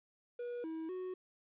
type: tone with pitch steps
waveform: triangle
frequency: 483.1 / 321.9 / 368.9 Hz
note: B4 / E4 / F#4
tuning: -38 / -41 / -5 cents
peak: -37 dBFS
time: 0.39-1.14 s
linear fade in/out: 5 ms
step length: 250 ms
effects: resampled to 8000 Hz + 12-bit